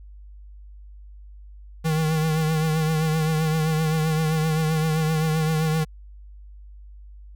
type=tone with vibrato; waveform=square; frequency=157.7 Hz; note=D#3; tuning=24 cents sharp; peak=-20 dBFS; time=1.84-5.85 s; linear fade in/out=20 ms; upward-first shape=triangle; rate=7.7 Hz; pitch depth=49 cents each way; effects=added 50 Hz sine -40 dBFS peak until 7.35 s + MP3 96 kbps